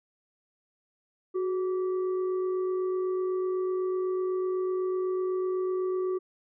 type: tone with frequency modulation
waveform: sine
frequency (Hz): 370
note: F#4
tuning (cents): 0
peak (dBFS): -26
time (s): 1.34-6.19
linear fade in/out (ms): 20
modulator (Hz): 788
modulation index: 0.32
effects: none